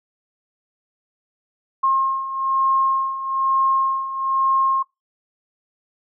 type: beating tone pair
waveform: sine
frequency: 1070 / 1071.1 Hz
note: C6 / C6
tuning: +38 / +40 cents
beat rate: 1.1 Hz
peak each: -23 / -18 dBFS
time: 1.83-4.83 s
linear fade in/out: 10 ms
effects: noise-tail reverb RT60 0.2 s tail -23 dB re dry